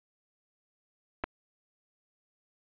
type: clicks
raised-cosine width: 0.5 ms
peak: -17 dBFS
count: 2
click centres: 1.238 / 1.241 s
effects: resampled to 8000 Hz